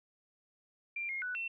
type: tone with pitch steps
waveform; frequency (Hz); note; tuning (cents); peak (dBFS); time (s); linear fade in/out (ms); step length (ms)
sine; 2375 / 2142 / 1485 / 2700; D7 / C7 / F#6 / E7; +19 / +40 / +6 / +41; -35; 0.96-1.48; 5; 130
effects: none